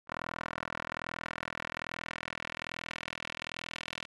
10% pulse tone with band-pass filter sweep, 41.2 Hz, E1, in tune, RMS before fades -41 dBFS, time 0.07-4.07 s, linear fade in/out 50 ms, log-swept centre 1300 to 2900 Hz, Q 1.5, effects resampled to 24000 Hz

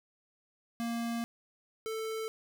square tone pair in turn, 233.1 / 442.2 Hz, A#3 / A4, 0 / +9 cents, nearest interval major seventh, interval 1109 cents, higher second, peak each -33 / -35 dBFS, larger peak first, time 0.8-1.24 / 1.86-2.28 s, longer first, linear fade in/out 0 ms, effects none

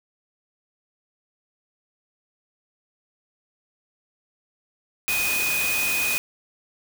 sine tone in noise, 2489 Hz, D#7, in tune, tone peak -23 dBFS, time 5.08-6.18 s, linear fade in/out 0 ms, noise white, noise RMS -27 dBFS, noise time 5.08-6.18 s, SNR +1 dB, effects none

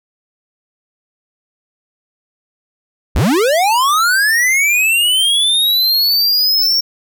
square linear sweep, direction up, 31.68 to 5540 Hz, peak -11 dBFS, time 3.15-6.81 s, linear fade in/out 10 ms, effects none

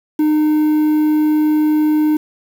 triangle tone with quantisation, 305.3 Hz, D#4, 33 cents flat, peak -9 dBFS, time 0.19-2.17 s, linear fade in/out 5 ms, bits 6, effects none

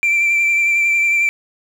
sine tone with vibrato, 2349 Hz, D7, in tune, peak -10 dBFS, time 0.03-1.29 s, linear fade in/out 0 ms, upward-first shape triangle, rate 11 Hz, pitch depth 25 cents each way, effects tanh soft clip ceiling -11 dBFS + 7-bit

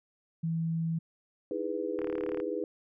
sine tone, 164 Hz, E3, 9 cents flat, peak -28 dBFS, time 0.43-0.99 s, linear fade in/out 10 ms
sine chord, E major seventh, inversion third, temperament just, 309 / 329.6 / 412 / 494.4 Hz, D#4 / E4 / G#4 / B4, -12 / 0 / -14 / +2 cents, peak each -38 / -38 / -35 / -35 dBFS, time 1.51-2.64 s, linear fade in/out 2 ms
click train, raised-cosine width 0.5 ms, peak -27 dBFS, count 16, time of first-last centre 1.99-2.401 s, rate 36.5 Hz
effects none

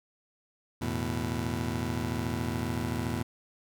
20% pulse chord, E suspended fourth, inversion none, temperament just, 82.41 / 109.88 / 123.61 Hz, E2 / A2 / B2, 0 / -2 / +2 cents, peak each -30 dBFS, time 0.81-3.23 s, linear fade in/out 10 ms, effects none

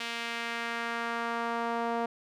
sawtooth tone with band-pass filter sweep, 233.1 Hz, A#3, in tune, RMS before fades -33 dBFS, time 0-2.06 s, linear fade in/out 5 ms, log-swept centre 2900 to 750 Hz, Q 1.3, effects none

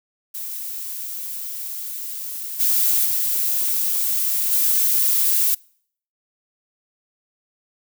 violet noise with level steps, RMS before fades -30 / -18 / -21 / -18 dBFS, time 0.34-5.55 s, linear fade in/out 10 ms, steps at 2.59 / 3.04 / 4.51 s, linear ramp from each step 20 ms, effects noise-tail reverb RT60 0.6 s tail -26 dB re dry

